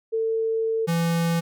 sine / square tone pair in turn, 447.9 / 167.77 Hz, A4 / E3, +31 / +31 cents, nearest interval octave + perfect fourth, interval 1700 cents, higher first, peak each -21 dBFS, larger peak neither, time 0.12-0.87 / 0.87-1.41 s, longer first, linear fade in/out 20 ms, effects none

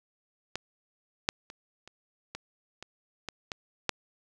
clicks, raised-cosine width 0.2 ms, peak -15 / -7 / -26 / -30 / -20 / -24 / -18 / -17 / -8 dBFS, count 9, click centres 0.556 / 1.289 / 1.501 / 1.876 / 2.35 / 2.826 / 3.287 / 3.518 / 3.893 s, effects none

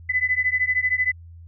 sine beating tone pair, 2000 / 2013 Hz, B6 / B6, +21 / +33 cents, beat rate 13 Hz, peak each -22 dBFS, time 0.09-1.12 s, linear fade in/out 10 ms, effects added 84 Hz sine -40 dBFS peak until 1.47 s

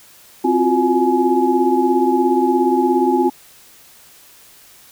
sine tone cluster, 262 / 345.4 / 362.4 / 842 Hz, C4 / F4 / F#4 / G#5, +2 / -19 / -36 / +24 cents, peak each -18 dBFS, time 0.44-3.3 s, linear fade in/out 10 ms, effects white hiss -46 dBFS RMS until 4.91 s

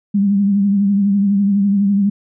sine tone with vibrato, 200 Hz, G3, 35 cents sharp, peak -11 dBFS, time 0.14-2.1 s, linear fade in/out 10 ms, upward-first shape triangle, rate 12 Hz, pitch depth 57 cents each way, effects none

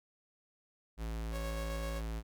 square tone, 55.4 Hz, A1, 13 cents sharp, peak -37 dBFS, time 0.97-2.23 s, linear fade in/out 50 ms
sawtooth tone with tremolo, 551 Hz, C#5, 11 cents flat, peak -37 dBFS, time 1.31-2.02 s, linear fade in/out 50 ms, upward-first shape square, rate 7.7 Hz, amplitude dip 25%
effects none

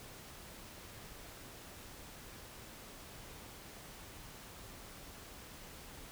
silence, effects pink hiss -52 dBFS RMS until 6.11 s

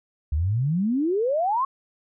sine exponential sweep, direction up, 69.6 to 1110 Hz, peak -20 dBFS, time 0.32-1.65 s, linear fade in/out 5 ms, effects none

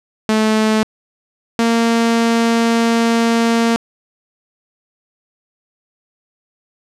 sawtooth tone pair in turn, 217.4 / 230.7 Hz, A3 / A#3, -21 / -18 cents, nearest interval minor second, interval 103 cents, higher second, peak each -8 dBFS, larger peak neither, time 0.29-0.83 / 1.59-3.76 s, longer second, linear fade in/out 0 ms, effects low-pass 8000 Hz 12 dB/octave

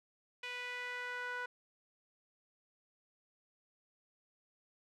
sawtooth tone with band-pass filter sweep, 493 Hz, B4, 3 cents flat, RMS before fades -42 dBFS, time 0.43-1.46 s, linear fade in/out 5 ms, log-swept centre 2500 to 1400 Hz, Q 2.8, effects none

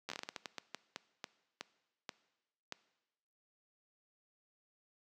slowing click train, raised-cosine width 0.2 ms, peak -23 dBFS, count 17, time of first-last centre 0.09-2.724 s, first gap 11 ms, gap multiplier 1.31, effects noise-tail reverb RT60 1.0 s tail -19 dB re dry + high-pass 200 Hz 12 dB/octave

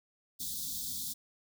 white band-stop noise, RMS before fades -38 dBFS, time 0.39-1.14 s, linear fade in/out 20 ms, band 280 to 3400 Hz, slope 96 dB/octave, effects none

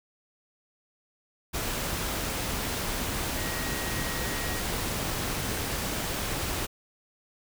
sine tone in noise, 1892 Hz, A#6, 25 cents sharp, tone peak -39 dBFS, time 3.37-4.62 s, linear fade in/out 20 ms, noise pink, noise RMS -31 dBFS, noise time 1.53-6.67 s, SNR -11 dB, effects none

